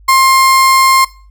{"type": "tone", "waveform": "35% pulse", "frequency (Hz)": 1060, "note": "C6", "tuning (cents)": 22, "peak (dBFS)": -4, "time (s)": [0.08, 1.05], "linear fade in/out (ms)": 10, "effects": ["noise-tail reverb RT60 0.4 s tail -21 dB re dry", "added 50 Hz sine -38 dBFS peak until 1.3 s"]}